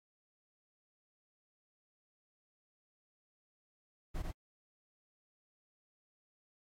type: noise with echo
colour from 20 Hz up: brown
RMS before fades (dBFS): -37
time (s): 4.14-4.23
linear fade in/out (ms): 20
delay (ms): 91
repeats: 1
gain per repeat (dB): -2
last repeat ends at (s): 4.321
effects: AAC 48 kbps